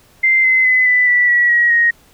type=tone with pitch steps; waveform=sine; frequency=2084 / 2053 / 2022 / 1992.2 / 1962.5 / 1933.2 / 1904.4 / 1876 Hz; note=C7 / C7 / B6 / B6 / B6 / B6 / A#6 / A#6; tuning=-7 / -33 / +40 / +15 / -11 / -38 / +37 / +11 cents; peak=-9 dBFS; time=0.23-1.91 s; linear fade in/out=10 ms; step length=210 ms; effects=pink hiss -50 dBFS RMS until 2.13 s